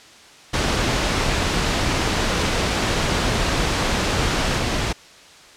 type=noise with level steps; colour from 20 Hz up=pink; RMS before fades=-20 / -22 dBFS; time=0.53-4.93 s; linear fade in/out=10 ms; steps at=4.58 s; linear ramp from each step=5 ms; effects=white hiss -45 dBFS RMS until 5.56 s + low-pass 6000 Hz 12 dB/octave